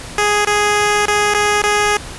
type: tone with dropouts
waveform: 10% pulse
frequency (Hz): 415.3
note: G#4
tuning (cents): 0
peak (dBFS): -4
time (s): 0.18-1.97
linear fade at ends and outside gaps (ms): 2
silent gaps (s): 0.449-0.471 / 1.057-1.081 / 1.339-1.346 / 1.619-1.637
effects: pink hiss -31 dBFS RMS until 2.18 s + resampled to 24000 Hz